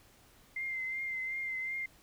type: tone with vibrato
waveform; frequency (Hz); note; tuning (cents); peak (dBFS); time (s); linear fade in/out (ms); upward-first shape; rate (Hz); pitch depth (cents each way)
sine; 2087; C7; -5; -34; 0.56-1.86; 5; triangle; 2.7; 34
effects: pink hiss -62 dBFS RMS until 2.02 s